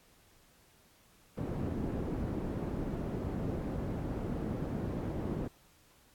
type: low-pass noise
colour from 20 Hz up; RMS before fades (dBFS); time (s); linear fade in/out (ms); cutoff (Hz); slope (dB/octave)
white; -36; 1.37-5.48; 10; 290; 12
effects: pink hiss -64 dBFS RMS until 6.14 s + AAC 64 kbps